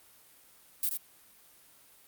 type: noise with echo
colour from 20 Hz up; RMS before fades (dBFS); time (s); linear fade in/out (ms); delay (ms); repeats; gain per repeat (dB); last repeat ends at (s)
violet; -29; 0.83-0.89; 2; 80; 1; -4; 0.97
effects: white hiss -59 dBFS RMS until 2.07 s + Opus 32 kbps